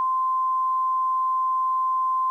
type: tone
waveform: sine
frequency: 1039 Hz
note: C6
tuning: 12 cents flat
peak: -20 dBFS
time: 0-2.3 s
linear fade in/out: 0 ms
effects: 10-bit